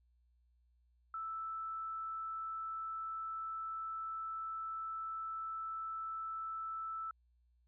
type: tone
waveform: sine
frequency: 1318.5 Hz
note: E6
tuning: in tune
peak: -39 dBFS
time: 1.14-7.11 s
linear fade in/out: 2 ms
effects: added 60 Hz sine -69 dBFS peak until 7.67 s